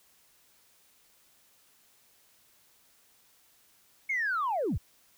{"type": "linear sweep", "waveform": "sine", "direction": "down", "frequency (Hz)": [2217, 30.82], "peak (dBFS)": -26, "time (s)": [4.09, 4.78], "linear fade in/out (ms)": 10, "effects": ["tanh soft clip ceiling -23 dBFS", "white hiss -64 dBFS RMS until 5.17 s"]}